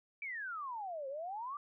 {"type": "exponential two-way sweep", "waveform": "sine", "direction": "down then up", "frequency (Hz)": [2349, 523.3, 1197], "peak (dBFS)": -39, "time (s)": [0.22, 1.57], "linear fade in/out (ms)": 2, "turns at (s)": 1.08, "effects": []}